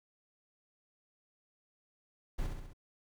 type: noise with echo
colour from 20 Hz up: brown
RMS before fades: -34 dBFS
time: 2.38-2.47 s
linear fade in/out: 10 ms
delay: 66 ms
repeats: 4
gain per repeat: -4 dB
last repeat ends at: 2.734 s
effects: none